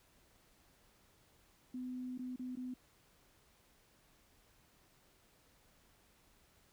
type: tone with dropouts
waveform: sine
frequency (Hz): 252.4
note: B3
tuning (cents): +38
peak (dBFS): -40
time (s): 1.74-2.74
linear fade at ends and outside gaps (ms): 5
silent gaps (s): 2.178-2.191 / 2.361-2.393 / 2.555-2.57
effects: pink hiss -69 dBFS RMS until 6.72 s